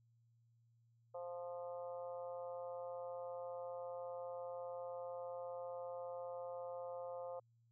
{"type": "harmonic tone", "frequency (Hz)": 174.9, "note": "F3", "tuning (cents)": 3, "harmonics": [3, 4, 5, 6, 7], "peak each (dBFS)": [-45, -52, -56, -59, -60], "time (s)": [1.14, 7.4], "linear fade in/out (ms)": 10, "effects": ["added 116 Hz sine -70 dBFS peak until 7.71 s"]}